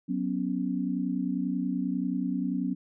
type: chord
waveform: sine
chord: F# suspended fourth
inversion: none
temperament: equal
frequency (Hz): 185 / 246.9 / 277.2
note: F#3 / B3 / C#4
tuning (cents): 0 / 0 / 0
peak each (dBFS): -31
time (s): 0.08-2.75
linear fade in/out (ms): 20
effects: none